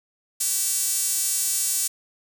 sawtooth tone with high-pass filter, 386.2 Hz, G4, 26 cents flat, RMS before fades -24 dBFS, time 0.4-1.88 s, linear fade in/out 10 ms, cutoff 7900 Hz, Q 1.7, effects none

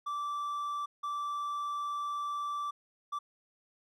triangle tone bursts at uneven times, 1166 Hz, D6, 13 cents flat, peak -31 dBFS, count 3, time 0.06-0.86 / 1.03-2.71 / 3.12-3.19 s, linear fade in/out 10 ms, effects none

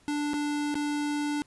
square tone with dropouts, 293.7 Hz, D4, in tune, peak -28 dBFS, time 0.08-1.42 s, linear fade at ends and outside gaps 0 ms, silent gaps 0.334-0.34 / 0.743-0.754 s, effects pink hiss -62 dBFS RMS until 1.46 s + resampled to 24000 Hz

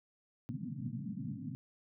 pink band-pass noise, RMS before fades -41 dBFS, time 0.49-1.55 s, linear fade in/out 0 ms, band 110 to 270 Hz, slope 96 dB/octave, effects none

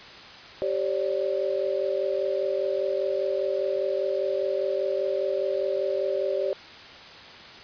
sine tone cluster, 389.1 / 543 / 588 Hz, G4 / C#5 / D5, -13 / -36 / +2 cents, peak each -28 dBFS, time 0.62-6.53 s, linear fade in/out 0 ms, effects white hiss -44 dBFS RMS until 7.63 s + resampled to 11025 Hz

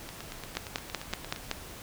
two click trains, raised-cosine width 0.2 ms, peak -12 / -22 dBFS, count 6 / 12, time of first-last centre 0.57-1.513 / 0.09-1.362 s, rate 5.3 / 8.65 Hz, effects pink hiss -45 dBFS RMS until 1.82 s

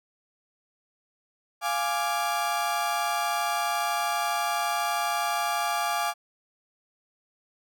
35% pulse chord, D diminished, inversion first, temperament equal, 698.5 / 830.6 / 1174.7 Hz, F5 / Ab5 / D6, 0 / 0 / 0 cents, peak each -28 dBFS, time 1.61-6.14 s, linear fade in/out 50 ms, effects none

